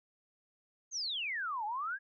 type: exponential two-way sweep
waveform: sine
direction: down then up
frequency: 6600 to 814 to 1689 Hz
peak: -34 dBFS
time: 0.91-1.99 s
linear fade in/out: 50 ms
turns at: 1.65 s
effects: none